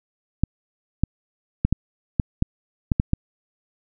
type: clicks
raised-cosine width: 5 ms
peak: -5 dBFS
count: 9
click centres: 0.436 / 1.036 / 1.65 / 1.726 / 2.198 / 2.424 / 2.918 / 2.999 / 3.134 s
effects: none